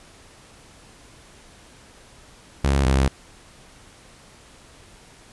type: tone pair in turn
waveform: sawtooth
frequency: 69 / 67 Hz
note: C#2 / C2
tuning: -7 / +42 cents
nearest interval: minor second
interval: 51 cents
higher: first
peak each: -13 / -12 dBFS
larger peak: second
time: 2.64-2.86 / 2.86-3.08 s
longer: neither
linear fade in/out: 5 ms
effects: pink hiss -49 dBFS RMS until 5.32 s + resampled to 24000 Hz